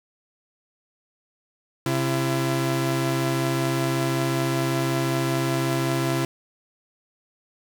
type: tone pair together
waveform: sawtooth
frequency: 133.5 / 336.4 Hz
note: C3 / E4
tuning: +35 / +35 cents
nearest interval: octave + major third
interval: 1600 cents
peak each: -20 / -21 dBFS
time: 1.86-6.25 s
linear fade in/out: 2 ms
effects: 8-bit